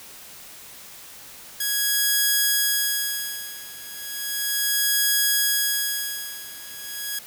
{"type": "tone with tremolo", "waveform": "5% pulse", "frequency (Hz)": 1660, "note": "G#6", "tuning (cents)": -1, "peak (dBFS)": -7, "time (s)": [1.6, 7.19], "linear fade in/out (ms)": 5, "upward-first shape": "sine", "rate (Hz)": 0.35, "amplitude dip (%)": 90, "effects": ["white hiss -43 dBFS RMS until 7.26 s"]}